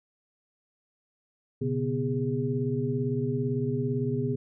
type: tone cluster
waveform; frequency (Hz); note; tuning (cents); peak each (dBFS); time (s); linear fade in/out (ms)
sine; 121.6 / 139.4 / 248.1 / 409; B2 / C#3 / B3 / G#4; -26 / +10 / +8 / -26; -31; 1.61-4.36; 10
effects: none